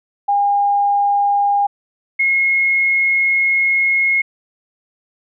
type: tone pair in turn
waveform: sine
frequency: 810 / 2162 Hz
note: G#5 / C#7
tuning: -43 / -44 cents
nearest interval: octave + perfect fourth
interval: 1699 cents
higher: second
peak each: -12 dBFS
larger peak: neither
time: 0.28-1.67 / 2.19-4.22 s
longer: second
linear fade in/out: 10 ms
effects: none